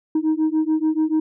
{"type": "beating tone pair", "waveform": "sine", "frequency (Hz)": [310.3, 317.2], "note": ["D#4", "D#4"], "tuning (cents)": [-5, 33], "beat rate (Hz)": 6.9, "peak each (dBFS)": -18, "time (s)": [0.15, 1.2], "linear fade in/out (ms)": 5, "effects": ["tanh soft clip ceiling -14 dBFS"]}